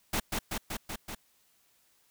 pink noise with echo, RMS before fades -30 dBFS, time 0.13-0.2 s, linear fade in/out 5 ms, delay 190 ms, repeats 5, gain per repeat -2 dB, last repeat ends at 1.15 s, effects white hiss -68 dBFS RMS until 2.1 s

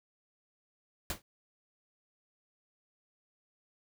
pink noise with exponential decay, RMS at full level -30 dBFS, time 1.1-1.22 s, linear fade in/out 2 ms, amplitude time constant 24 ms, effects none

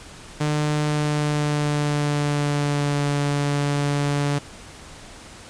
sawtooth tone with pitch glide, 150 to 143.81 Hz, D3 to D3, +37 to -36 cents, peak -16 dBFS, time 0.4-4.39 s, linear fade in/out 10 ms, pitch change -73 cents, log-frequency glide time 0.81-3.08 s, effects pink hiss -42 dBFS RMS until 5.49 s + resampled to 22050 Hz

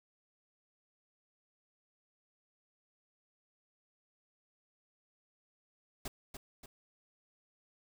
pink noise with echo, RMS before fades -40 dBFS, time 6.05-6.08 s, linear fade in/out 5 ms, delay 290 ms, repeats 2, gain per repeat -6 dB, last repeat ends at 6.66 s, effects none

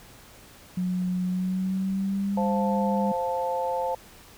sine tone with pitch glide, 182 to 200.8 Hz, F#3 to G3, -28 to +42 cents, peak -24 dBFS, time 0.77-3.12 s, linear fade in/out 5 ms, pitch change +170 cents, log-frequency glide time 1.27-2.42 s
sine chord, F major, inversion second, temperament equal, 523.3 / 698.5 / 880 Hz, C5 / F5 / A5, 0 / 0 / 0 cents, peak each -28 / -33 / -28 dBFS, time 2.37-3.95 s, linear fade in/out 5 ms
effects pink hiss -50 dBFS RMS until 4.37 s

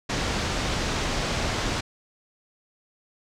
pink low-pass noise, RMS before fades -27 dBFS, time 0.09-1.81 s, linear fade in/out 10 ms, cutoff 6700 Hz, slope 24 dB/octave, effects none

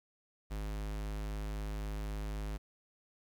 square tone, 51.91 Hz, G#1, in tune, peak -37 dBFS, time 0.5-2.58 s, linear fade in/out 20 ms, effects 11-bit

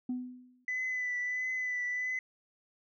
sine tone with exponential decay, 250.5 Hz, B3, 25 cents sharp, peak -28 dBFS, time 0.09-0.65 s, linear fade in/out 5 ms, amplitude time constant 120 ms
sine tone with vibrato, 1999 Hz, B6, 20 cents sharp, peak -30 dBFS, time 0.68-2.19 s, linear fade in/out 2 ms, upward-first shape triangle, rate 1.5 Hz, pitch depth 29 cents each way
effects tanh soft clip ceiling -28 dBFS

